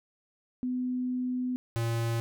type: tone pair in turn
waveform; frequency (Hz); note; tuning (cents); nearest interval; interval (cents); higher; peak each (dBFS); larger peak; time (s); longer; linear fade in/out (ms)
sine / square; 251.4 / 115.6; B3 / A#2; +31 / -14; octave + minor second; 1345; first; -28; neither; 0.63-1.56 / 1.76-2.2; first; 0
effects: none